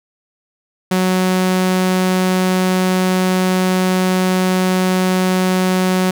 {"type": "tone", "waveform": "sawtooth", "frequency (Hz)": 185, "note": "F#3", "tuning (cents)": 0, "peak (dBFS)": -9, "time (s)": [0.91, 6.11], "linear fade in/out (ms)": 5, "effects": []}